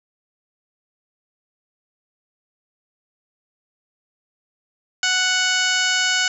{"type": "harmonic tone with a mistuned harmonic", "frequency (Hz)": 740, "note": "F#5", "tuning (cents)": 0, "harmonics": [1, 2, 3, 4, 5, 6, 7, 8, 9, 10], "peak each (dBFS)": [-32, -21, -26, -23, -31, -28, -28, -32, -29, -29], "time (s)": [5.03, 6.28], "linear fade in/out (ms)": 2, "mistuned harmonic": 10, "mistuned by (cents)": -32, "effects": []}